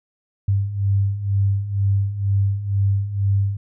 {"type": "beating tone pair", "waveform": "sine", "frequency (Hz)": [97.7, 99.8], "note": ["G2", "G2"], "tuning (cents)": [-5, 32], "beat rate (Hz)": 2.1, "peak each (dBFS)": [-23, -18], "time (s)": [0.48, 3.57], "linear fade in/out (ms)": 5, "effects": []}